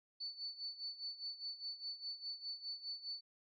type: tone with tremolo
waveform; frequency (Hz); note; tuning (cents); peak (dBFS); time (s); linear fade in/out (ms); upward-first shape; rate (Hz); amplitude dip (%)
sine; 4487; C#8; +20; -40; 0.2-3.21; 10; sine; 4.9; 80
effects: none